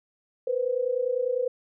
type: tone pair together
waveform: sine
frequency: 482.6 / 512.6 Hz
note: B4 / C5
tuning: -40 / -36 cents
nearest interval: minor second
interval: 104 cents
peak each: -27 / -26 dBFS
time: 0.47-1.48 s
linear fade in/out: 5 ms
effects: none